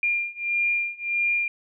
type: beating tone pair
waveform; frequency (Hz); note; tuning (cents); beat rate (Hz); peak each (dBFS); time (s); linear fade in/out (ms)
sine; 2400 / 2401.6; D7 / D7; +37 / +38; 1.6; -26 / -25; 0.03-1.48; 2
effects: none